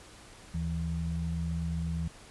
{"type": "tone pair together", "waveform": "sine", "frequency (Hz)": [76.75, 164.81], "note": ["D#2", "E3"], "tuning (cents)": [-23, 0], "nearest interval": "octave + minor second", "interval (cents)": 1323, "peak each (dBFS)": [-33, -32], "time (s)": [0.54, 2.08], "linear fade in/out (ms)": 5, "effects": ["pink hiss -52 dBFS RMS until 2.3 s", "resampled to 24000 Hz"]}